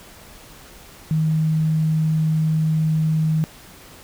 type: tone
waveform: sine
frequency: 157.4 Hz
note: D#3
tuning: 20 cents sharp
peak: -16 dBFS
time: 1.11-3.44 s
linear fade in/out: 0 ms
effects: pink hiss -44 dBFS RMS until 4.03 s